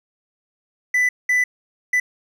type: tone bursts at uneven times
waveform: triangle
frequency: 1991 Hz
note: B6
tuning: 14 cents sharp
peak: -13 dBFS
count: 3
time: 0.94-1.09 / 1.29-1.44 / 1.93-2 s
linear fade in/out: 5 ms
effects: none